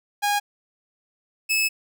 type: tone pair in turn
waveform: sawtooth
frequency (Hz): 820 / 2598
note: G#5 / E7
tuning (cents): -22 / -26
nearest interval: octave + minor sixth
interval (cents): 1996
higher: second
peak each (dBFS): -16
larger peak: neither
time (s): 0.22-0.4 / 1.49-1.69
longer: second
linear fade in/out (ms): 20
effects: none